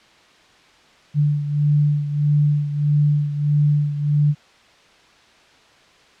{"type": "beating tone pair", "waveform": "sine", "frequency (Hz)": [146.83, 148.43], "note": ["D3", "D3"], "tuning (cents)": [0, 19], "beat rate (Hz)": 1.6, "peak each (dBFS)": [-16, -22], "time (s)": [1.14, 4.35], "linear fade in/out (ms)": 50, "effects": ["white hiss -51 dBFS RMS until 6.2 s", "low-pass 4000 Hz 12 dB/octave"]}